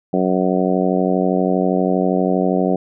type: harmonic tone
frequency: 92.5 Hz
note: F#2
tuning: in tune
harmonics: 2 / 3 / 4 / 5 / 6 / 7 / 8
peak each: -19 / -21 / -22 / -23 / -24 / -24 / -25 dBFS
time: 0.13-2.76 s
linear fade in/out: 5 ms
effects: none